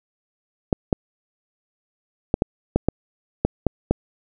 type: clicks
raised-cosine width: 2 ms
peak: -3 dBFS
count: 9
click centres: 0.728 / 0.928 / 2.341 / 2.421 / 2.76 / 2.886 / 3.45 / 3.667 / 3.91 s
effects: none